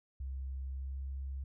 sine tone with pitch glide, 66.4 to 67.37 Hz, C2 to C#2, +26 to -49 cents, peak -37 dBFS, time 0.2-1.44 s, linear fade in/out 5 ms, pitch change +25 cents, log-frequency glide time 0.7-1.01 s, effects none

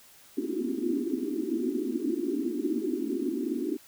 white band-pass noise, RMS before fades -30 dBFS, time 0.37-3.77 s, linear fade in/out 10 ms, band 230 to 380 Hz, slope 96 dB/octave, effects white hiss -55 dBFS RMS until 3.87 s

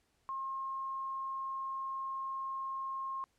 sine tone, 1071 Hz, C6, 40 cents sharp, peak -36 dBFS, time 0.29-3.24 s, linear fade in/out 0 ms, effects pink hiss -75 dBFS RMS until 3.38 s + low-pass 11000 Hz 12 dB/octave

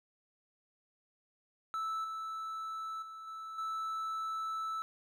triangle tone with level steps, 1314 Hz, E6, 6 cents flat, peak -32 / -36 / -43 / -40 / -33 dBFS, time 1.74-4.82 s, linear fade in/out 0 ms, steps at 2.04 / 3.02 / 3.27 / 3.58 s, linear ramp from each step 5 ms, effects none

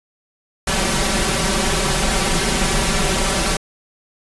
pink noise with comb filter, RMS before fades -18 dBFS, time 0.67-3.57 s, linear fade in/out 5 ms, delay 5.2 ms, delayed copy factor +0.95, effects resampled to 24000 Hz

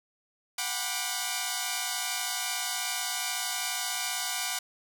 5% pulse chord, G major seventh, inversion third, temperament equal with one note detuned, 727.7 / 784 / 987.8 / 1174.7 Hz, F#5 / G5 / B5 / D6, -29 / 0 / 0 / 0 cents, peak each -22 / -25 / -24 / -25 dBFS, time 0.58-4.59 s, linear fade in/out 5 ms, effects none

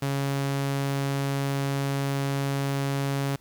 sawtooth tone, 138.59 Hz, C#3, in tune, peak -21 dBFS, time 0.02-3.36 s, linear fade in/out 5 ms, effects pink hiss -59 dBFS RMS until 3.4 s

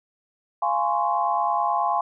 sine chord, Db major seventh, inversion first, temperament just, 693 / 831.5 / 1039.4 / 1108.7 Hz, F5 / Ab5 / C6 / Db6, -14 / +2 / -12 / 0 cents, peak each -26 / -24 / -25 / -29 dBFS, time 0.62-2.01 s, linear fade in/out 5 ms, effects none

